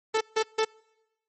sawtooth tone bursts, 440 Hz, A4, in tune, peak -18 dBFS, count 3, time 0.14-0.65 s, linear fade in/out 10 ms, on 70 ms, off 150 ms, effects noise-tail reverb RT60 1.0 s tail -26 dB re dry + MP3 32 kbps

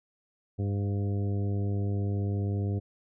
harmonic tone with a mistuned harmonic, 100.5 Hz, G2, 44 cents sharp, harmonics 1 / 2 / 3 / 4 / 5 / 6 / 7, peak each -27 / -36 / -39 / -40 / -45 / -53 / -50 dBFS, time 0.58-2.8 s, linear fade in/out 20 ms, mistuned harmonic 6, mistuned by +15 cents, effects none

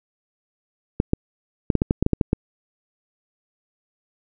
clicks, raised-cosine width 3 ms, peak -4 dBFS, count 11, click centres 1.001 / 1.134 / 1.702 / 1.753 / 1.819 / 1.909 / 2.026 / 2.064 / 2.133 / 2.212 / 2.331 s, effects none

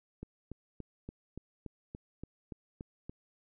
click train, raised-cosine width 3 ms, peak -29 dBFS, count 11, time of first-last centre 0.23-3.095 s, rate 3.49 Hz, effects none

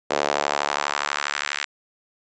sawtooth tone with high-pass filter sweep, 72.3 Hz, D2, 27 cents flat, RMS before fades -25 dBFS, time 0.1-1.65 s, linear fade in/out 10 ms, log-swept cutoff 520 to 1900 Hz, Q 1.5, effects resampled to 16000 Hz

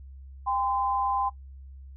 sine tone pair together, 798.8 / 1027 Hz, G5 / C6, +32 / -33 cents, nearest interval major third, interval 435 cents, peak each -27 / -27 dBFS, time 0.46-1.3 s, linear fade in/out 20 ms, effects noise-tail reverb RT60 0.1 s tail -18 dB re dry + added 67 Hz sine -42 dBFS peak until 1.96 s

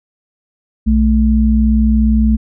sine tone pair together, 61.3 / 218.4 Hz, B1 / A3, -12 / -13 cents, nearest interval octave + minor seventh, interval 2199 cents, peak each -11 dBFS, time 0.86-2.37 s, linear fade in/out 20 ms, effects none

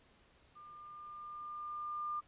sine tone with level ramp, 1200 Hz, D6, 37 cents sharp, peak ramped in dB -52 to -35 dBFS, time 0.55-2.21 s, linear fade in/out 20 ms, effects pink hiss -67 dBFS RMS until 2.27 s + resampled to 8000 Hz

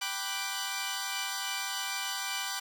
10% pulse chord, G major seventh, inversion none, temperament equal, 784 / 987.8 / 1174.7 / 1480 Hz, G5 / B5 / D6 / F#6, 0 / 0 / 0 / 0 cents, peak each -30 dBFS, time 0.01-2.6 s, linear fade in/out 10 ms, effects none

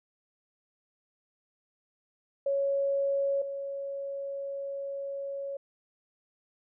sine tone pair in turn, 555 / 555 Hz, C#5 / C#5, +2 / +2 cents, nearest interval unison, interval 0 cents, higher neither, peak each -25 / -33 dBFS, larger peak first, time 2.46-3.42 / 3.42-5.57 s, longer second, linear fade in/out 5 ms, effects none

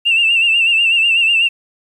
sine tone with vibrato, 2724 Hz, F7, 44 cents flat, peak -9 dBFS, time 0.05-1.49 s, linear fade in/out 20 ms, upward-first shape sine, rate 8.1 Hz, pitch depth 65 cents each way, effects tanh soft clip ceiling -5 dBFS + 8-bit

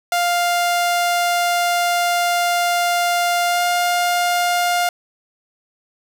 sawtooth tone with pitch glide, 700 to 705.3 Hz, F5 to F5, +4 to +17 cents, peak -12 dBFS, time 0.12-4.89 s, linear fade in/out 2 ms, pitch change +13 cents, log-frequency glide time 3.47-3.62 s, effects none

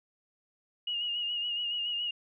sine tone with vibrato, 2869 Hz, F7, 46 cents sharp, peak -30 dBFS, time 0.87-2.11 s, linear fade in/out 5 ms, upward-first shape sine, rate 7.1 Hz, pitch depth 39 cents each way, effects none

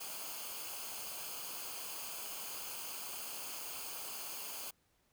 white noise with comb filter, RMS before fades -44 dBFS, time 0-4.71 s, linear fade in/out 10 ms, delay 0.53 ms, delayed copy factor -0.65, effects pink hiss -75 dBFS RMS until 5.12 s

